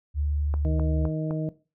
sine tone with vibrato, 73.42 Hz, D2, in tune, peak -23 dBFS, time 0.14-1.1 s, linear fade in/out 50 ms, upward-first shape triangle, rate 12 Hz, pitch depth 9 cents each way
click train, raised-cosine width 1 ms, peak -21 dBFS, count 4, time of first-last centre 0.54-1.309 s, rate 3.9 Hz
harmonic tone, 156.5 Hz, D#3, 10 cents sharp, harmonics 1 / 2 / 3 / 4, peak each -27 / -32 / -37 / -36 dBFS, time 0.65-1.49 s, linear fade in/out 0 ms
effects noise-tail reverb RT60 0.3 s tail -17 dB re dry

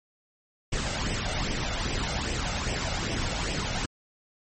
pink noise with flanger, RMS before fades -29 dBFS, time 0.72-3.86 s, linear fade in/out 10 ms, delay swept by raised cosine 0.36 to 1.46 ms, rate 2.5 Hz, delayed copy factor +0.5, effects MP3 32 kbps

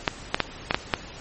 clicks, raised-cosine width 0.3 ms, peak -3 dBFS, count 6, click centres 0.078 / 0.345 / 0.403 / 0.709 / 0.745 / 0.938 s, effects pink hiss -41 dBFS RMS until 1.2 s + MP3 32 kbps

